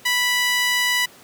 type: tone with high-pass filter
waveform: sawtooth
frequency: 986 Hz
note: B5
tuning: 3 cents flat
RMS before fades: -20 dBFS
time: 0.05-1.06 s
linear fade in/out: 10 ms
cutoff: 2000 Hz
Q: 1.7
effects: pink hiss -47 dBFS RMS until 1.23 s + high-pass 150 Hz 12 dB/octave

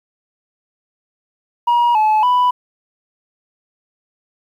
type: tone with pitch steps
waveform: sine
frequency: 955 / 861 / 990 Hz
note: A#5 / A5 / B5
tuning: +42 / -38 / +4 cents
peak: -8 dBFS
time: 1.67-2.51 s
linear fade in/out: 10 ms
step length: 280 ms
effects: tanh soft clip ceiling -10 dBFS + 8-bit

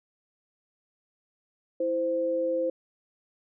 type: tone pair together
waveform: sine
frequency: 329.6 / 519.6 Hz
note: E4 / C5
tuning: 0 / -12 cents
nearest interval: minor sixth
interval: 788 cents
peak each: -32 / -25 dBFS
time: 1.8-2.7 s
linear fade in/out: 5 ms
effects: none

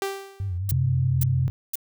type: tone with exponential decay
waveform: sawtooth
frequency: 391.7 Hz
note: G4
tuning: 1 cent flat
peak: -19 dBFS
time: 0.02-0.58 s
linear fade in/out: 1 ms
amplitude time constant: 120 ms
type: tone with vibrato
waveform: sine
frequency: 93 Hz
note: F#2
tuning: 9 cents sharp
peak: -25 dBFS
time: 0.4-1.5 s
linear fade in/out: 0 ms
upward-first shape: sine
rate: 4.8 Hz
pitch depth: 110 cents each way
type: noise bursts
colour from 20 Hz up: violet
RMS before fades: -27 dBFS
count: 3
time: 0.69-1.756 s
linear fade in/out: 2 ms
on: 22 ms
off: 500 ms
type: tone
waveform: sine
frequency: 130.81 Hz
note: C3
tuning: in tune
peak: -20 dBFS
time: 0.72-1.48 s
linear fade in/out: 0 ms
effects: none

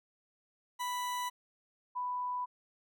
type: tone pair in turn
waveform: 40% pulse / sine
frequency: 987.8 / 991.5 Hz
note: B5 / B5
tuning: 0 / +7 cents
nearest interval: unison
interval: 7 cents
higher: second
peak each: -33 / -33 dBFS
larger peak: neither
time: 0.79-1.3 / 1.95-2.46 s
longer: neither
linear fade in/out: 20 ms
effects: none

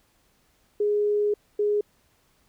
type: tone bursts at uneven times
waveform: sine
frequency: 415.3 Hz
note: G#4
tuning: in tune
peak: -20 dBFS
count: 2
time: 0.8-1.34 / 1.59-1.81 s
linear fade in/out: 5 ms
effects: pink hiss -65 dBFS RMS until 2.48 s

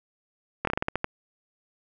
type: slowing click train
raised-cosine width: 0.5 ms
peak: -10 dBFS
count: 9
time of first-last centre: 0.65-1.044 s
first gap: 23 ms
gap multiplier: 1.21
effects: none

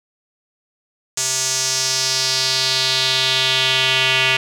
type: tone with band-pass filter sweep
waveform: square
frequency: 130.81 Hz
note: C3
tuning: in tune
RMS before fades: -18 dBFS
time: 1.17-4.37 s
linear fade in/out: 5 ms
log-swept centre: 6900 to 2700 Hz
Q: 2.9
effects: none

